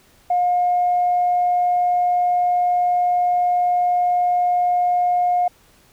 sine tone, 714 Hz, F5, 38 cents sharp, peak -14 dBFS, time 0.3-5.48 s, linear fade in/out 5 ms, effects tanh soft clip ceiling -10 dBFS + pink hiss -54 dBFS RMS until 5.92 s

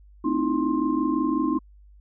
sine tone cluster, 223.1 / 261 / 307.6 / 333.3 / 1056 Hz, A3 / C4 / D#4 / E4 / C6, +24 / -4 / -20 / +19 / +16 cents, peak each -33 / -26 / -24 / -29 / -30 dBFS, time 0.24-1.59 s, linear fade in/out 10 ms, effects added 50 Hz sine -48 dBFS peak until 2 s

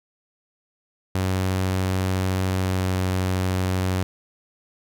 sawtooth tone with pitch glide, 93.8 to 92.88 Hz, F#2 to F#2, +24 to +7 cents, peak -17 dBFS, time 1.15-4.03 s, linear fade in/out 0 ms, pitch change -17 cents, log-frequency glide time 2.49-3 s, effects none

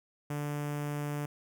sawtooth tone with notch filter, 146.5 Hz, D3, 4 cents flat, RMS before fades -35 dBFS, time 0.3-1.26 s, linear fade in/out 5 ms, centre 4100 Hz, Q 1.2, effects none

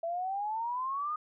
sine exponential sweep, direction up, 659.3 to 1244.5 Hz, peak -31 dBFS, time 0.03-1.16 s, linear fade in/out 5 ms, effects none

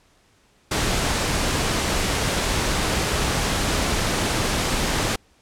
pink noise, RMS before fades -22 dBFS, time 0.71-5.16 s, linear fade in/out 5 ms, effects pink hiss -59 dBFS RMS until 5.41 s + low-pass 9000 Hz 12 dB/octave

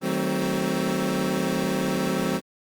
25% pulse chord, D# diminished seventh, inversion none, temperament equal with one note detuned, 155.56 / 188.45 / 220 / 261.6 Hz, D#3 / F#3 / A3 / C4, 0 / +32 / 0 / 0 cents, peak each -28 / -23 / -27 / -24 dBFS, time 0.01-2.41 s, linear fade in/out 50 ms, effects Opus 32 kbps

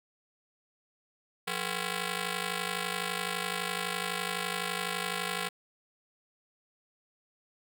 5% pulse ring-modulated tone, 303.9 Hz, D#4, 41 cents flat, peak -17 dBFS, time 1.47-5.49 s, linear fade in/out 10 ms, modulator 126 Hz, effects none

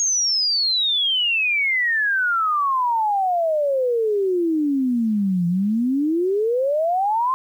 sine exponential two-way sweep, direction down then up, 6620 to 169.9 to 1066 Hz, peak -17 dBFS, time 0-7.34 s, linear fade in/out 0 ms, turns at 5.47 s, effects 9-bit

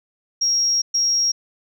sine tone bursts at uneven times, 5600 Hz, F8, 4 cents sharp, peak -15 dBFS, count 2, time 0.41-0.82 / 0.94-1.32 s, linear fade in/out 10 ms, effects tanh soft clip ceiling -11 dBFS

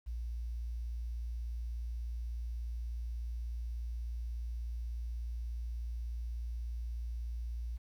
sine tone with quantisation, 58.27 Hz, A#1, in tune, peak -36 dBFS, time 0.06-7.78 s, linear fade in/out 20 ms, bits 11, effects none

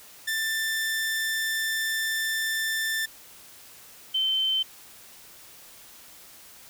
sawtooth / sine tone pair in turn, 1777 / 3087 Hz, A6 / G7, +17 / -27 cents, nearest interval minor seventh, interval 956 cents, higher second, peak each -22 dBFS, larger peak neither, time 0.27-3.06 / 4.14-4.63 s, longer first, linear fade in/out 10 ms, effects white hiss -49 dBFS RMS until 6.69 s

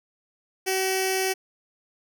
10% pulse tone with notch filter, 379.4 Hz, F#4, 43 cents sharp, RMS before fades -25 dBFS, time 0.66-1.34 s, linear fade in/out 20 ms, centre 1200 Hz, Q 0.71, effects none

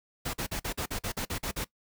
pink noise bursts, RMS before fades -33 dBFS, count 11, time 0.25-1.646 s, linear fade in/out 10 ms, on 86 ms, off 45 ms, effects noise-tail reverb RT60 0.1 s tail -20 dB re dry

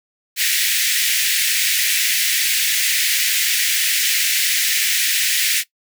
pink high-pass noise, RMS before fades -18 dBFS, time 0.36-5.64 s, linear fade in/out 50 ms, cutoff 1800 Hz, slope 48 dB/octave, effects noise-tail reverb RT60 0.1 s tail -18 dB re dry

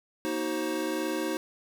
square tone cluster, 238.8 / 314.5 / 375.6 / 532 Hz, A#3 / D#4 / F#4 / C5, +42 / +19 / +26 / +29 cents, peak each -40 / -32 / -35 / -36 dBFS, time 0.25-1.37 s, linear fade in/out 0 ms, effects 10-bit

